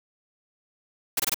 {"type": "noise bursts", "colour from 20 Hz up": "white", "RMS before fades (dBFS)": -24, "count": 4, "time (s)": [1.17, 1.344], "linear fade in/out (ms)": 5, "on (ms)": 27, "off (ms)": 22, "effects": []}